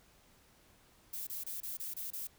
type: noise bursts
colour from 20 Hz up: violet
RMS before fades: -41 dBFS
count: 7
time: 1.13-2.272 s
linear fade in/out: 5 ms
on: 140 ms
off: 27 ms
effects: pink hiss -65 dBFS RMS until 2.38 s